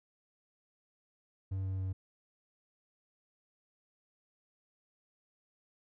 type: tone with pitch steps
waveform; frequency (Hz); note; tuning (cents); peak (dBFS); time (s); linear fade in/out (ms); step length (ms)
triangle; 95.7 / 95.04 / 94.38; G2 / F#2 / F#2; -41 / +47 / +35; -31; 1.51-1.93; 10; 140
effects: none